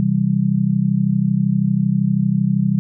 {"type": "chord", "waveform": "sine", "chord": "C major", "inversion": "none", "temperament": "just", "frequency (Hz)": [130.81, 163.52, 196.22], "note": ["C3", "E3", "G3"], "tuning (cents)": [0, -14, 2], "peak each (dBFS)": [-20, -19, -17], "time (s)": [0, 2.79], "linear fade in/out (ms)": 0, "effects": []}